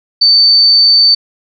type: tone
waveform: sine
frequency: 4554 Hz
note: C#8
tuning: 46 cents sharp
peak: -4 dBFS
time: 0.21-1.15 s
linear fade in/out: 10 ms
effects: none